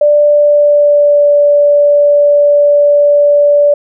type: tone with pitch glide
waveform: sine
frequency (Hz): 589 to 580.9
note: D5 to D5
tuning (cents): +5 to -19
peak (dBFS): -4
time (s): 0.01-3.74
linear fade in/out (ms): 5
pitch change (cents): -24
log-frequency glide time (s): 0.19-1.29
effects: none